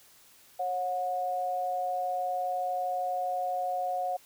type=tone pair together; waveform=sine; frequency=546.5 / 727 Hz; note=C#5 / F#5; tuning=-25 / -31 cents; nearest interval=perfect fourth; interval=494 cents; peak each=-35 / -29 dBFS; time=0.59-4.17 s; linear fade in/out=10 ms; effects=white hiss -58 dBFS RMS until 4.25 s